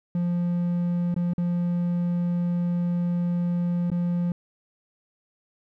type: tone with dropouts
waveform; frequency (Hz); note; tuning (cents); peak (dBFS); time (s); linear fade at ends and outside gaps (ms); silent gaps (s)
triangle; 174.61; F3; 0; -20; 0.15-4.32; 2; 1.143-1.163 / 1.335-1.38 / 3.902-3.916
effects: none